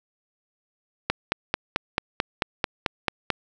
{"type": "click train", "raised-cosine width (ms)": 0.3, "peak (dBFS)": -5, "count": 11, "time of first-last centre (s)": [1.1, 3.303], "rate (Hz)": 4.54, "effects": []}